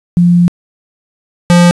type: tone pair in turn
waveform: sine / square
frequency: 174.61 / 174.61 Hz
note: F3 / F3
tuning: 0 / 0 cents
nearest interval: unison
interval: 0 cents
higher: neither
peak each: -4 dBFS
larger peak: neither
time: 0.17-0.48 / 1.5-1.71 s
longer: first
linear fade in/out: 0 ms
effects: resampled to 24000 Hz + 7-bit